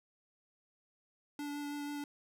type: tone with vibrato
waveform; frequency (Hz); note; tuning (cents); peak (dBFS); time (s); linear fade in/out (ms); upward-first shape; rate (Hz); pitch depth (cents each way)
square; 290; D4; -22; -39; 1.39-2.04; 2; sine; 6.2; 11
effects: none